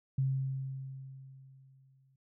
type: tone with exponential decay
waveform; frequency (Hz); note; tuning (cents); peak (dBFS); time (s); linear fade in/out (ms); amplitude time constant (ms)
sine; 133.7; C3; +38; -26; 0.18-2.16; 5; 430
effects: none